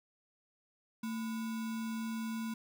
sine tone with sample-and-hold, 224.6 Hz, A3, 36 cents sharp, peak -35 dBFS, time 1.03-2.54 s, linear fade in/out 5 ms, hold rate 1225 Hz, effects none

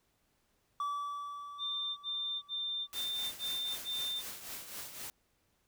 triangle tone with exponential decay, 1153 Hz, D6, 32 cents flat, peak -30 dBFS, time 0.8-3.24 s, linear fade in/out 2 ms, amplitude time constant 530 ms
sine tone bursts, 3591 Hz, A7, 35 cents sharp, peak -34 dBFS, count 6, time 1.58-4.23 s, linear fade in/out 50 ms, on 390 ms, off 62 ms
white noise with tremolo, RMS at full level -42 dBFS, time 2.93-5.1 s, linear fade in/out 0 ms, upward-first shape triangle, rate 3.9 Hz, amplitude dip 65%
effects pink hiss -75 dBFS RMS until 5.67 s

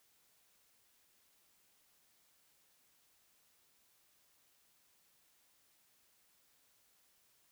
silence, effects white hiss -72 dBFS RMS until 7.51 s

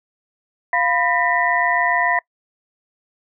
sine tone cluster, 698 / 994 / 1818 / 1965 Hz, F5 / B5 / A#6 / B6, -1 / +11 / -44 / -9 cents, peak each -21 dBFS, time 0.73-2.19 s, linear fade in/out 2 ms, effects noise-tail reverb RT60 0.1 s tail -25 dB re dry

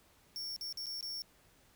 45% pulse tone with dropouts, 5470 Hz, F8, 37 cents flat, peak -39 dBFS, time 0.36-1.22 s, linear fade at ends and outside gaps 0 ms, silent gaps 0.563-0.611 / 0.726-0.773 / 0.859-0.867 / 1.009-1.027 s, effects pink hiss -66 dBFS RMS until 1.75 s

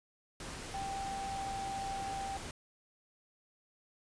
sine tone in noise, 784 Hz, G5, in tune, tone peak -37 dBFS, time 0.74-2.37 s, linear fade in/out 2 ms, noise pink, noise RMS -44 dBFS, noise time 0.4-2.51 s, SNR +4 dB, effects resampled to 22050 Hz

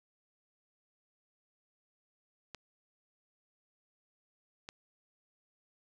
clicks, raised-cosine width 0.2 ms, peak -26 dBFS, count 2, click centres 2.547 / 4.689 s, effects none

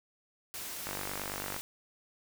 white noise, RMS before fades -41 dBFS, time 0.54-1.61 s, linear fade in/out 0 ms
click train, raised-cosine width 0.5 ms, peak -22 dBFS, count 35, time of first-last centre 0.87-1.564 s, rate 49 Hz
effects none

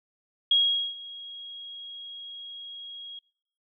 sine tone with ADSR envelope, 3291 Hz, G#7, 16 cents flat, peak -17 dBFS, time 0.51-3.19 s, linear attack 4 ms, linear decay 430 ms, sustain -21 dB, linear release 3 ms, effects noise-tail reverb RT60 0.6 s tail -25 dB re dry

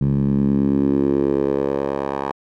10% pulse tone with band-pass filter sweep, 69.2 Hz, C#2, 2 cents flat, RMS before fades -19 dBFS, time 0.01-2.32 s, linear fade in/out 5 ms, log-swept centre 150 to 810 Hz, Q 2.6, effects none

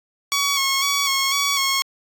10% pulse tone with vibrato, 1108.7 Hz, C#6, in tune, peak -10 dBFS, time 0.32-1.82 s, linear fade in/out 0 ms, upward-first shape square, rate 2 Hz, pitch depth 32 cents each way, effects AAC 64 kbps

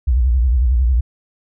sine tone with vibrato, 62 Hz, B1, 7 cents sharp, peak -11 dBFS, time 0.07-1.01 s, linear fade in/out 10 ms, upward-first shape sine, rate 11 Hz, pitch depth 170 cents each way, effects none

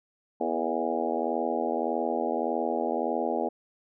harmonic tone with a mistuned harmonic, 81.7 Hz, E2, 15 cents flat, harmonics 3 / 4 / 5 / 6 / 7 / 8 / 9 / 10, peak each -34 / -34 / -34 / -34 / -34 / -34 / -34 / -34 dBFS, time 0.4-3.49 s, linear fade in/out 10 ms, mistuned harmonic 5, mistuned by +35 cents, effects none

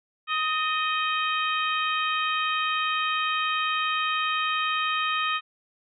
harmonic tone with a mistuned harmonic, 627 Hz, D#5, 13 cents sharp, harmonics 2 / 3 / 4 / 5 / 6, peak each -26 / -32 / -30 / -32 / -36 dBFS, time 0.27-5.41 s, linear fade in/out 50 ms, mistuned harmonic 3, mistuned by -44 cents, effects none

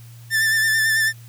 45% pulse tone with vibrato, 1772 Hz, A6, 12 cents sharp, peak -16 dBFS, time 0.3-1.13 s, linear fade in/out 50 ms, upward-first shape sine, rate 9.1 Hz, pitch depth 30 cents each way, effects added 117 Hz sine -39 dBFS peak until 1.28 s + white hiss -51 dBFS RMS until 1.28 s

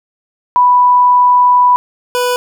sine / 25% pulse tone pair in turn, 987.8 / 493.9 Hz, B5 / B4, 0 / 0 cents, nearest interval octave, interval 1200 cents, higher first, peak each -5 / -8 dBFS, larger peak first, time 0.56-1.76 / 2.15-2.36 s, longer first, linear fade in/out 0 ms, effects none

